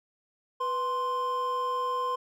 triangle tone pair together, 493.9 / 1045.5 Hz, B4 / C6, 0 / -2 cents, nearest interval octave + minor second, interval 1298 cents, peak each -32 / -26 dBFS, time 0.6-2.16 s, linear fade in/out 10 ms, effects none

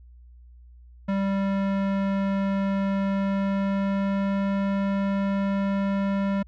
square tone with pitch glide, 196 to 197.14 Hz, G3 to G3, 0 to +10 cents, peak -23 dBFS, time 1.08-6.43 s, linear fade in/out 10 ms, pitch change +10 cents, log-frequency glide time 3.06-4.51 s, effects added 60 Hz sine -46 dBFS peak until 6.47 s + low-pass 2000 Hz 12 dB/octave

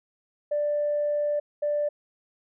sine tone bursts at uneven times, 589 Hz, D5, 5 cents sharp, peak -22 dBFS, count 2, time 0.51-1.4 / 1.62-1.89 s, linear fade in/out 10 ms, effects tanh soft clip ceiling -18 dBFS

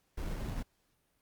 brown noise with sample-and-hold, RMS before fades -37 dBFS, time 0.17-0.63 s, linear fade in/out 10 ms, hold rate 3675 Hz, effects pink hiss -75 dBFS RMS until 1.21 s + Opus 48 kbps

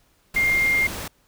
sine tone in noise, 2115 Hz, C7, 18 cents sharp, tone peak -17 dBFS, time 0.36-0.87 s, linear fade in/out 5 ms, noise pink, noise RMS -32 dBFS, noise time 0.34-1.08 s, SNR +12 dB, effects pink hiss -62 dBFS RMS until 1.27 s

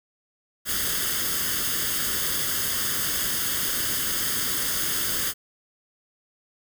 white noise with comb filter, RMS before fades -26 dBFS, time 0.65-5.34 s, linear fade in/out 50 ms, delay 0.61 ms, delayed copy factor +0.7, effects none

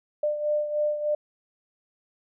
sine beating tone pair, 597 / 600.3 Hz, D5 / D5, +28 / +38 cents, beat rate 3.3 Hz, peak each -24 / -31 dBFS, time 0.23-1.15 s, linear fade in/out 5 ms, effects none

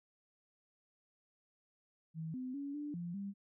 sine tone with pitch steps, 160.6 / 255.4 / 281.6 / 294 / 172.9 / 198.8 Hz, E3 / C4 / C#4 / D4 / F3 / G3, -45 / -42 / +27 / +2 / -17 / +25 cents, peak -39 dBFS, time 2.14-3.34 s, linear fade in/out 50 ms, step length 200 ms, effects none

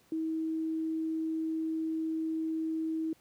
sine tone, 320.3 Hz, E4, 50 cents flat, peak -30 dBFS, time 0.12-3.13 s, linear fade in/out 2 ms, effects pink hiss -65 dBFS RMS until 3.2 s + high-pass 80 Hz 12 dB/octave

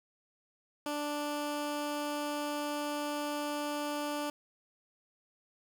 15% pulse tone, 293.7 Hz, D4, in tune, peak -27 dBFS, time 0.86-4.3 s, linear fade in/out 2 ms, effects none

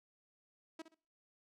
sawtooth tone with echo, 322.2 Hz, E4, 39 cents flat, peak -40 dBFS, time 0.79-0.82 s, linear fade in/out 5 ms, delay 63 ms, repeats 2, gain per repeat -11 dB, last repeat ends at 0.946 s, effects noise-tail reverb RT60 0.5 s tail -26 dB re dry + low-pass 8000 Hz 12 dB/octave

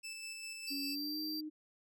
20% pulse tone with tremolo, 2637 Hz, E7, in tune, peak -38 dBFS, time 0.03-0.96 s, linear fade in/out 20 ms, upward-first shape square, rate 5 Hz, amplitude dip 25%
square tone, 4699 Hz, D8, in tune, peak -40 dBFS, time 0.67-1.41 s, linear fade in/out 10 ms
sine tone with pitch glide, 280 to 307.1 Hz, C#4 to D#4, +18 to -23 cents, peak -40 dBFS, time 0.7-1.5 s, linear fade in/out 20 ms, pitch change +159 cents, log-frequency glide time 0.87-1.2 s
effects none

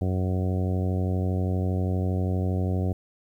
harmonic tone, 92.5 Hz, F#2, in tune, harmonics 1 / 2 / 3 / 4 / 5 / 6 / 7 / 8, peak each -24 / -30 / -34 / -36 / -38 / -40 / -41 / -42 dBFS, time 0.01-2.93 s, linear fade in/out 5 ms, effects 10-bit

